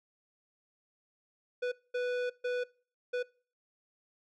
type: tone bursts at uneven times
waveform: square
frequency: 493.9 Hz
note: B4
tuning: in tune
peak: -31 dBFS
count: 4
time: 1.62-1.72 / 1.94-2.3 / 2.44-2.64 / 3.13-3.23 s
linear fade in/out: 10 ms
effects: noise-tail reverb RT60 0.4 s tail -23 dB re dry + low-pass 3000 Hz 12 dB/octave